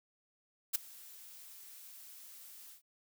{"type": "noise with ADSR envelope", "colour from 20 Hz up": "blue", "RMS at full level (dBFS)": -29, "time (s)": [0.73, 2.82], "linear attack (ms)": 22, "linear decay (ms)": 10, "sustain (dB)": -24, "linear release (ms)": 110, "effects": []}